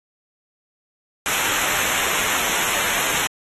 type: noise with comb filter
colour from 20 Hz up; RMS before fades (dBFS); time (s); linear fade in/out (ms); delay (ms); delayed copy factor
pink; -22; 1.26-3.27; 0; 0.21; -0.9
effects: AAC 32 kbps